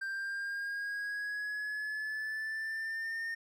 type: exponential sweep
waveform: triangle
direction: up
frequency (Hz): 1574 to 1830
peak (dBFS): -33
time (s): 0.01-3.35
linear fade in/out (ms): 10
effects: none